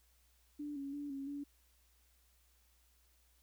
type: tone with pitch steps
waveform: sine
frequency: 293.4 / 277.8 / 288.9 / 274.1 / 285.6 Hz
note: D4 / C#4 / D4 / C#4 / D4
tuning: -2 / +4 / -28 / -19 / -48 cents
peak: -40 dBFS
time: 0.59-1.44 s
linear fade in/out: 10 ms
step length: 170 ms
effects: added 60 Hz sine -70 dBFS peak until 3.42 s + white hiss -73 dBFS RMS until 3.42 s